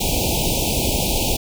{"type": "band-stop noise", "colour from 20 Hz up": "pink", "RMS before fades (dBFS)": -20, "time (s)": [0, 1.37], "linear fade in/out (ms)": 10, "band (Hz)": [900, 2400], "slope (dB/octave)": 96, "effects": []}